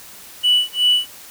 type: tone with tremolo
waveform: triangle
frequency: 2960 Hz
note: F#7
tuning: in tune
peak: -8 dBFS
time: 0.43-1.1 s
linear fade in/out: 20 ms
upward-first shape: sine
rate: 2.7 Hz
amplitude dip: 100%
effects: tanh soft clip ceiling -7 dBFS + white hiss -40 dBFS RMS until 1.3 s